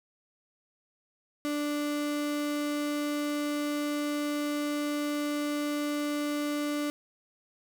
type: tone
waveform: 35% pulse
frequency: 293.7 Hz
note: D4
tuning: in tune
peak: -27 dBFS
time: 1.45-6.9 s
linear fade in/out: 0 ms
effects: none